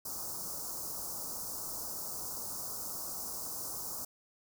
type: band-stop noise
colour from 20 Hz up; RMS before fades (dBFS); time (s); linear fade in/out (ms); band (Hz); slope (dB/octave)
white; -40; 0.05-4.05; 5; 1300 to 4900; 48
effects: none